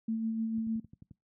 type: tone with tremolo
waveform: sine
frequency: 223.8 Hz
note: A3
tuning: 30 cents sharp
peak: -28 dBFS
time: 0.08-0.8 s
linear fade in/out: 5 ms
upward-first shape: sine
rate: 6.6 Hz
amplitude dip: 35%
type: click train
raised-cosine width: 5 ms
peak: -35 dBFS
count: 7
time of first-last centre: 0.58-1.111 s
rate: 11.3 Hz
effects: noise-tail reverb RT60 0.2 s tail -23 dB re dry + high-pass 100 Hz 12 dB/octave